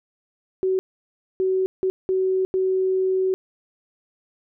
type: tone bursts at uneven times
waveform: sine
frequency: 376.5 Hz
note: F#4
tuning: 30 cents sharp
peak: -18 dBFS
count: 5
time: 0.63-0.79 / 1.4-1.66 / 1.83-1.9 / 2.09-2.45 / 2.54-3.34 s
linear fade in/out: 0 ms
effects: none